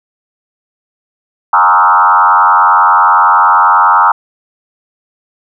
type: tone with frequency modulation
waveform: sine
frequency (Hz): 1100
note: C#6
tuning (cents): -14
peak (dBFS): -4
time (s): 1.53-4.12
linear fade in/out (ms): 5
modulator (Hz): 90.3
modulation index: 3.1
effects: none